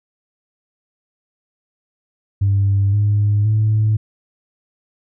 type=tone with pitch steps; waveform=sine; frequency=99.2 / 103.47 / 107.93 Hz; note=G2 / G#2 / A2; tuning=+21 / -6 / -33 cents; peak=-11 dBFS; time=2.41-3.97 s; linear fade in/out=10 ms; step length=520 ms; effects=tanh soft clip ceiling -9 dBFS